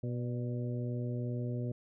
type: harmonic tone with a mistuned harmonic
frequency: 122.4 Hz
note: B2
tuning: 15 cents flat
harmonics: 1 / 2 / 3 / 4 / 5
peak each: -34 / -40 / -44 / -46 / -48 dBFS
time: 0.03-1.72 s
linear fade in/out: 5 ms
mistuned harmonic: 5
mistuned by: -38 cents
effects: none